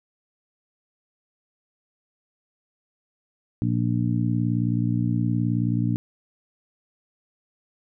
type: harmonic tone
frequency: 59 Hz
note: A#1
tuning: 22 cents sharp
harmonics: 2 / 3 / 4 / 5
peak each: -23 / -27 / -27 / -29 dBFS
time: 3.62-5.96 s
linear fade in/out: 0 ms
effects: none